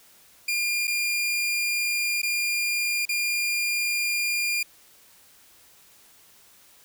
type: tone with dropouts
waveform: sawtooth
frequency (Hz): 2407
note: D7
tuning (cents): +42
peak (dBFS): -20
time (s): 0.48-4.63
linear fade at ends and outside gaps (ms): 5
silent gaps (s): 0.872-0.877 / 2.218-2.23 / 3.054-3.09
effects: white hiss -55 dBFS RMS until 6.84 s